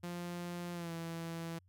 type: tone with pitch glide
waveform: sawtooth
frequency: 174.61 to 166.24 Hz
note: F3 to E3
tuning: 0 to +15 cents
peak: -36 dBFS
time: 0.03-1.59 s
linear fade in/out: 10 ms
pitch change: -85 cents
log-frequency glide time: 0.73-0.92 s
effects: added 91 Hz sine -64 dBFS peak until 1.68 s